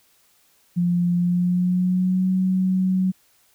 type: tone with pitch glide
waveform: sine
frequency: 175.1 to 186.59 Hz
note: F3 to F#3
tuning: +5 to +15 cents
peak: -17 dBFS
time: 0.76-3.12 s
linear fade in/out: 20 ms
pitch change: +110 cents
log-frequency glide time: 1.16-2.29 s
effects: white hiss -60 dBFS RMS until 3.54 s